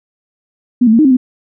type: tone with pitch steps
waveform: sine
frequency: 245.8 / 218.5 / 229.6 / 308.7 / 265.2 / 253.9 Hz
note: B3 / A3 / A#3 / D#4 / C4 / B3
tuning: -8 / -12 / -26 / -14 / +23 / +48 cents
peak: -5 dBFS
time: 0.81-1.17 s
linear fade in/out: 10 ms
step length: 60 ms
effects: none